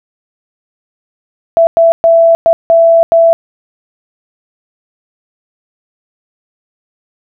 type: tone bursts at uneven times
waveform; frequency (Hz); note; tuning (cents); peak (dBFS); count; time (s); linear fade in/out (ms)
sine; 665; E5; +15; -3; 6; 1.57-1.67 / 1.77-1.92 / 2.04-2.35 / 2.46-2.53 / 2.7-3.03 / 3.12-3.33; 0
effects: none